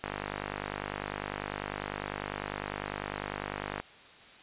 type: click train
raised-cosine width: 0.5 ms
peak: -18 dBFS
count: 189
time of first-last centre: 0.04-3.8 s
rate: 50 Hz
effects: white hiss -53 dBFS RMS until 4.42 s + resampled to 8000 Hz